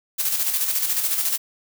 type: noise with tremolo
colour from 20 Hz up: blue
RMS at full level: -21 dBFS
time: 0.18-1.38 s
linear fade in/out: 20 ms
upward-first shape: square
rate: 14 Hz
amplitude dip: 45%
effects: none